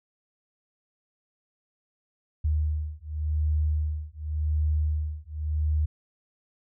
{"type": "beating tone pair", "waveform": "sine", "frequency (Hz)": [76, 76.89], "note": ["D#2", "D#2"], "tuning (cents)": [-40, -20], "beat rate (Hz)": 0.89, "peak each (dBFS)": [-27, -27], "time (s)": [2.44, 5.86], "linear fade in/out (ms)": 10, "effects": []}